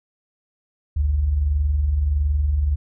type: tone pair together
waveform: sine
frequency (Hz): 51.92 / 73.42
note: G#1 / D2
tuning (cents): 0 / 0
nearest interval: tritone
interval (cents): 600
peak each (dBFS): -27 / -17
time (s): 0.96-2.76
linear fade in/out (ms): 10
effects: none